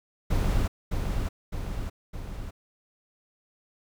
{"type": "noise with echo", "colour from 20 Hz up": "brown", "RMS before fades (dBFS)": -24, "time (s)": [0.3, 0.68], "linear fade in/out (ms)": 10, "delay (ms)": 610, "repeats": 3, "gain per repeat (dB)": -4, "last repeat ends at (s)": 2.51, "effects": []}